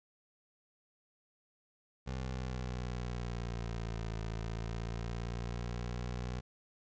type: linear two-way sweep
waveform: 20% pulse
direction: down then up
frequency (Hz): 65.1 to 55 to 61.8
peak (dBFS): -32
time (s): 2.06-6.41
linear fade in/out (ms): 20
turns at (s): 4.2
effects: resampled to 16000 Hz + 12-bit